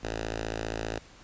5% pulse tone with notch filter, 55 Hz, A1, in tune, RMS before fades -34 dBFS, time 0.03-0.99 s, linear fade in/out 5 ms, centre 180 Hz, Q 1.1, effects pink hiss -53 dBFS RMS until 1.23 s + resampled to 16000 Hz

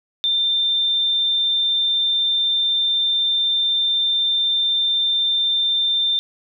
sine tone, 3584 Hz, A7, 31 cents sharp, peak -16 dBFS, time 0.24-6.19 s, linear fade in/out 0 ms, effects none

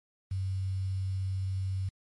sine tone with quantisation, 95.2 Hz, F#2, 50 cents sharp, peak -29 dBFS, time 0.31-1.89 s, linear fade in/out 5 ms, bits 9, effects MP3 48 kbps

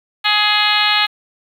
harmonic tone, 419.1 Hz, G#4, 16 cents sharp, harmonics 2 / 3 / 4 / 5 / 6 / 7 / 8 / 9 / 10, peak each -21 / -21 / -21 / -21 / -21 / -21 / -21 / -21 / -21 dBFS, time 0.24-1.07 s, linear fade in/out 20 ms, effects 7-bit

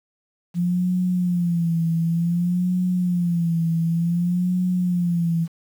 sine tone with vibrato, 173.2 Hz, F3, 14 cents flat, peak -18 dBFS, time 0.54-5.48 s, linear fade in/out 50 ms, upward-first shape sine, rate 0.55 Hz, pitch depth 84 cents each way, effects 8-bit

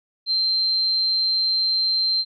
sine tone, 4136 Hz, C8, 21 cents flat, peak -18 dBFS, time 0.26-2.25 s, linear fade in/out 50 ms, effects none

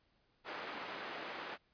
white band-pass noise, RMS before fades -45 dBFS, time 0.44-1.58 s, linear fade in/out 50 ms, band 270 to 1900 Hz, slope 12 dB/octave, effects pink hiss -75 dBFS RMS until 1.73 s + resampled to 11025 Hz

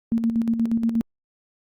sine tone with tremolo, 229.1 Hz, A#3, 30 cents flat, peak -17 dBFS, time 0.12-1.01 s, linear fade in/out 0 ms, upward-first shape square, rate 8.4 Hz, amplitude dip 55%, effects Opus 48 kbps

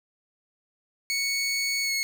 20% pulse tone with pitch glide, 2219 to 2185 Hz, C#7 to C#7, +1 to -26 cents, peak -20 dBFS, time 1.1-2.03 s, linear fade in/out 0 ms, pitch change -27 cents, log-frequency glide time 1.83-1.92 s, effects none

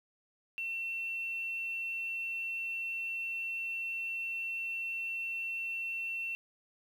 sine tone with quantisation, 2703 Hz, E7, 43 cents sharp, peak -34 dBFS, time 0.58-6.35 s, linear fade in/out 0 ms, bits 10, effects none

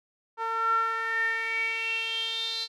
sawtooth tone with band-pass filter sweep, 452.6 Hz, A4, 49 cents sharp, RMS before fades -29 dBFS, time 0.37-2.68 s, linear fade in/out 50 ms, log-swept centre 1100 to 4200 Hz, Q 9.4, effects none

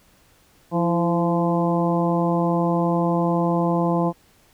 harmonic tone with a mistuned harmonic, 171.9 Hz, F3, 27 cents flat, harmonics 1 / 2 / 3 / 4 / 5 / 6, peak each -21 / -24 / -26 / -27 / -28 / -29 dBFS, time 0.71-4.13 s, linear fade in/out 50 ms, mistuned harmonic 2, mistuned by -48 cents, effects pink hiss -57 dBFS RMS until 4.53 s

